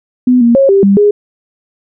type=tone with pitch steps; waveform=sine; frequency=250.2 / 235.4 / 545 / 393.5 / 198.3 / 412.9 Hz; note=B3 / A#3 / C#5 / G4 / G3 / G#4; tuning=+23 / +17 / -29 / +7 / +20 / -10 cents; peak=-4 dBFS; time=0.27-1.11 s; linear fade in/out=5 ms; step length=140 ms; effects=none

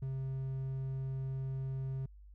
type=tone; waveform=triangle; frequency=133.1 Hz; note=C3; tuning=30 cents sharp; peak=-33 dBFS; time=0.02-2.06 s; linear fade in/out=5 ms; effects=added 50 Hz sine -52 dBFS peak until 2.34 s

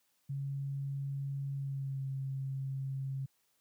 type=tone with pitch glide; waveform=sine; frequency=138.59 to 134.96 Hz; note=C#3 to C#3; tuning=0 to -46 cents; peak=-34 dBFS; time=0.29-3.26 s; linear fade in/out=10 ms; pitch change=-46 cents; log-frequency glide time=1.55-2.05 s; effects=white hiss -75 dBFS RMS until 3.6 s + high-pass 80 Hz 12 dB/octave

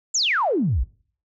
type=exponential sweep; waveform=sine; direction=down; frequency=7459 to 48.3 Hz; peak=-18 dBFS; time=0.14-0.84 s; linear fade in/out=10 ms; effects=noise-tail reverb RT60 0.5 s tail -22 dB re dry

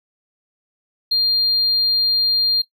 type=tone; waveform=triangle; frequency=4200 Hz; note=C8; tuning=6 cents sharp; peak=-11 dBFS; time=1.11-2.62 s; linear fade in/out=10 ms; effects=noise-tail reverb RT60 0.1 s tail -18 dB re dry + tanh soft clip ceiling -12 dBFS

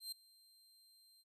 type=tone with ADSR envelope; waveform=sawtooth; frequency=4153 Hz; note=C8; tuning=14 cents flat; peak=-38 dBFS; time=0-1.24 s; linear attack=120 ms; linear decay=6 ms; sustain=-24 dB; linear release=37 ms; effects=resampled to 32000 Hz

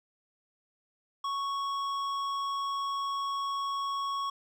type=tone with hard clipping; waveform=sine; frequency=1108.7 Hz; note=C#6; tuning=in tune; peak=-32 dBFS; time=1.24-4.3 s; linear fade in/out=5 ms; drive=10 dB; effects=none

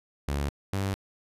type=tone pair in turn; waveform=sawtooth; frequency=71 / 97.69 Hz; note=C#2 / G2; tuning=+42 / -5 cents; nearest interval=tritone; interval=553 cents; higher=second; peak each=-23 dBFS; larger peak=neither; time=0.28-0.49 / 0.73-0.94 s; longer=neither; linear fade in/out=0 ms; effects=resampled to 32000 Hz

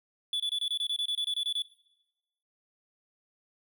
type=tone bursts; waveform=triangle; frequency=3448 Hz; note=A7; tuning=36 cents flat; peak=-26 dBFS; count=14; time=0.33-1.621 s; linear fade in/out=2 ms; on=69 ms; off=25 ms; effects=noise-tail reverb RT60 0.9 s tail -18 dB re dry

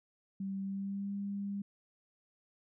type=tone with pitch glide; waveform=sine; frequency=194.4 to 200.2 Hz; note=G3 to G3; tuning=-14 to +37 cents; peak=-35 dBFS; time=0.4-1.62 s; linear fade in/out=5 ms; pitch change=+51 cents; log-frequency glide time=0.62-1.13 s; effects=none

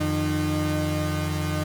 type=tone cluster; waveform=35% pulse; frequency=87.7 / 152.5 / 304.5 Hz; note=F2 / D#3 / D#4; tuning=+8 / -34 / -37 cents; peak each=-26 dBFS; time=0-1.64 s; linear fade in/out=10 ms; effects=none

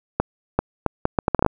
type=accelerating click train; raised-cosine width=1 ms; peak=-3 dBFS; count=11; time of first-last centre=0.2-1.463 s; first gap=390 ms; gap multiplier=0.7; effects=none

